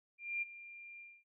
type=tone with ADSR envelope; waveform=sine; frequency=2390 Hz; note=D7; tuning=30 cents sharp; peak=-33 dBFS; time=0.18-1.24 s; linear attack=240 ms; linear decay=20 ms; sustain=-16 dB; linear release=240 ms; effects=none